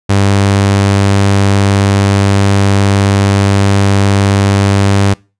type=tone; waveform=sawtooth; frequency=99.2 Hz; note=G2; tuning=21 cents sharp; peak=-3 dBFS; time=0.09-5.14 s; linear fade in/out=10 ms; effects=noise-tail reverb RT60 0.3 s tail -24 dB re dry + resampled to 22050 Hz